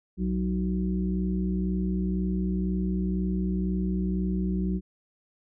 harmonic tone, 62 Hz, B1, 7 cents sharp, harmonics 1 / 3 / 5 / 6, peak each -30 / -26 / -36 / -38 dBFS, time 0.17-4.81 s, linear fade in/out 50 ms, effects none

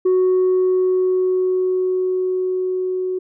sine tone with level ramp, 369.8 Hz, F#4, 1 cent flat, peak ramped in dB -10 to -19 dBFS, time 0.05-3.19 s, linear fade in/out 10 ms, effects tanh soft clip ceiling -11 dBFS

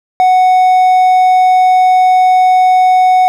triangle tone, 740 Hz, F#5, in tune, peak -3 dBFS, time 0.2-3.28 s, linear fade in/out 0 ms, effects none

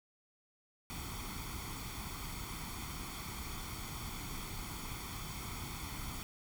pink noise with comb filter, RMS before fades -43 dBFS, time 0.9-6.23 s, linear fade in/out 0 ms, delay 0.89 ms, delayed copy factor +0.7, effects none

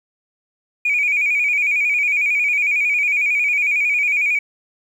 sine tone with vibrato, 2360 Hz, D7, 8 cents sharp, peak -14 dBFS, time 0.85-4.39 s, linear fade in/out 5 ms, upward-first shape square, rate 11 Hz, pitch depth 59 cents each way, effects tanh soft clip ceiling -10 dBFS + 8-bit

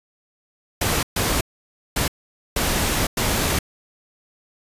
pink noise bursts at uneven times, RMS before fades -21 dBFS, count 5, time 0.81-1.03 / 1.16-1.41 / 1.96-2.08 / 2.56-3.07 / 3.17-3.59 s, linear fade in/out 5 ms, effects resampled to 32000 Hz

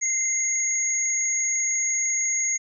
sine tone pair together, 2082 / 6622 Hz, C7 / G#8, -9 / -6 cents, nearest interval octave + minor sixth, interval 2003 cents, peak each -29 / -22 dBFS, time 0.01-2.58 s, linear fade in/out 20 ms, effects none

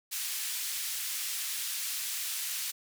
white band-pass noise, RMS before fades -35 dBFS, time 0.11-2.72 s, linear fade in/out 20 ms, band 2100 to 15000 Hz, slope 12 dB/octave, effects none

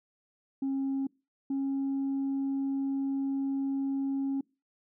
sine tone pair in turn, 271 / 273 Hz, C#4 / C#4, -39 / -26 cents, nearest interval unison, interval 13 cents, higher second, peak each -26 dBFS, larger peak neither, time 0.62-1.07 / 1.5-4.41 s, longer second, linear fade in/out 5 ms, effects noise-tail reverb RT60 0.3 s tail -26 dB re dry + tanh soft clip ceiling -26 dBFS

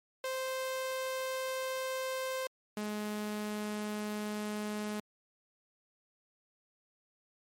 sawtooth tone pair in turn, 522 / 210.5 Hz, C5 / G#3, -4 / +24 cents, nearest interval octave + major third, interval 1572 cents, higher first, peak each -30 / -31 dBFS, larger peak first, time 0.24-2.47 / 2.77-5 s, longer neither, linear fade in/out 2 ms, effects MP3 64 kbps

